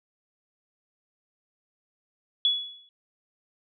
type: tone with exponential decay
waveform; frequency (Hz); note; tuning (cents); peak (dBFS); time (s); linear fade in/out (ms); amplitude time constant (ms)
sine; 3391; G#7; +35; -17; 2.45-2.89; 1; 94
effects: none